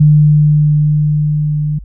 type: tone with level ramp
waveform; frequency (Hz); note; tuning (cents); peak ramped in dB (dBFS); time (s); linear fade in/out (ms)
sine; 150.2; D3; +39; -3 to -13; 0-1.79; 10
effects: added 50 Hz sine -28 dBFS peak until 1.84 s